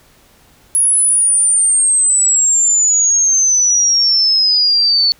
sine exponential sweep, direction down, 10548 to 4435 Hz, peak -9 dBFS, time 0.75-5.12 s, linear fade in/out 0 ms, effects pink hiss -49 dBFS RMS until 5.19 s

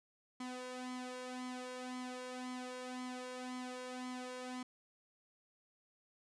sawtooth tone with flanger, 252.3 Hz, B3, 37 cents sharp, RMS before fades -45 dBFS, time 0.4-4.63 s, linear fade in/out 5 ms, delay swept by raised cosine 0.93 to 1.87 ms, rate 1.9 Hz, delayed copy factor +0.7, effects resampled to 22050 Hz

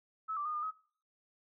sine tone with pitch steps, 1298 / 1172 / 1227 / 1209 / 1272 Hz, E6 / D6 / D#6 / D6 / D#6, -27 / -4 / -25 / +50 / +38 cents, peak -34 dBFS, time 0.28-0.715 s, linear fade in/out 20 ms, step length 87 ms, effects noise-tail reverb RT60 0.5 s tail -21 dB re dry

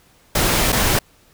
pink noise with dropouts, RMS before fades -17 dBFS, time 0.35-0.99 s, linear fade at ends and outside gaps 5 ms, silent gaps 0.722-0.726 s, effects pink hiss -54 dBFS RMS until 1.33 s

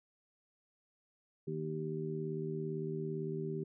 harmonic tone, 77.78 Hz, D#2, in tune, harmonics 2 / 3 / 4 / 5, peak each -39 / -45 / -47 / -39 dBFS, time 1.47-3.64 s, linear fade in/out 10 ms, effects none

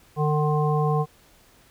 harmonic tone, 150.8 Hz, D3, 46 cents sharp, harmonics 1 / 3 / 5 / 7, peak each -21 / -26 / -28 / -29 dBFS, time 0.16-1.06 s, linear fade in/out 50 ms, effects pink hiss -56 dBFS RMS until 1.7 s

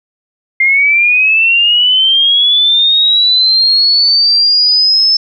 sine linear sweep, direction up, 2100 to 5274 Hz, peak -6 dBFS, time 0.6-5.17 s, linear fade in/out 5 ms, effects none

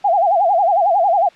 sine tone with vibrato, 740 Hz, F#5, in tune, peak -11 dBFS, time 0.04-1.29 s, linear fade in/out 10 ms, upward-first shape sine, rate 11 Hz, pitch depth 200 cents each way, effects white hiss -46 dBFS RMS until 1.35 s + low-pass 3000 Hz 12 dB/octave

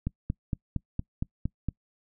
click train, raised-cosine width 5 ms, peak -16 dBFS, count 8, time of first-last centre 0.07-1.687 s, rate 4.33 Hz, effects noise-tail reverb RT60 0.1 s tail -25 dB re dry

